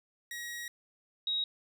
sawtooth / sine tone pair in turn, 1900 / 3800 Hz, A#6 / A#7, +33 / +33 cents, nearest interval octave, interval 1200 cents, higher second, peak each -35 / -29 dBFS, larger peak second, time 0.31-0.68 / 1.27-1.44 s, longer first, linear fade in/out 2 ms, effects none

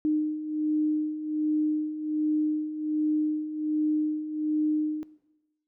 sine beating tone pair, 304.7 / 306 Hz, D#4 / D#4, -36 / -29 cents, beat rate 1.3 Hz, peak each -31 / -25 dBFS, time 0.05-5.03 s, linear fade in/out 0 ms, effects noise-tail reverb RT60 1.0 s tail -18 dB re dry

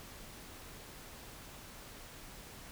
silence, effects pink hiss -51 dBFS RMS until 2.71 s

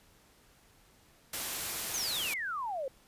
white noise, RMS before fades -36 dBFS, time 1.33-2.34 s, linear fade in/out 5 ms
sine exponential sweep, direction down, 6645 to 509 Hz, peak -33 dBFS, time 1.94-2.88 s, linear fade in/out 2 ms
effects pink hiss -63 dBFS RMS until 3.07 s + resampled to 32000 Hz

